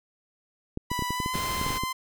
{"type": "clicks", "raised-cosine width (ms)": 3, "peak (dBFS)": -18, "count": 12, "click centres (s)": [0.774, 0.916, 0.992, 1.023, 1.106, 1.202, 1.261, 1.355, 1.614, 1.665, 1.705, 1.836]}
{"type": "tone with pitch glide", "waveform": "sawtooth", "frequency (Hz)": [987.8, 1035.1], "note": ["B5", "C6"], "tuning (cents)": [0, -19], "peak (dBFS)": -25, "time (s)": [0.9, 1.93], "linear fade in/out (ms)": 10, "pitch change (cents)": 81, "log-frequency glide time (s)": [1.12, 1.41]}
{"type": "noise", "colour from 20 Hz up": "pink", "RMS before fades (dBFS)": -34, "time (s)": [1.33, 1.79], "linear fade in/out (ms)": 20}
{"effects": []}